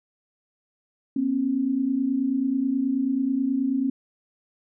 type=tone pair together; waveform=sine; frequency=241.2 / 270.5 Hz; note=B3 / C#4; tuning=-41 / -42 cents; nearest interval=major second; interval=199 cents; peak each=-27 / -22 dBFS; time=1.16-3.9 s; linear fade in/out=5 ms; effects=none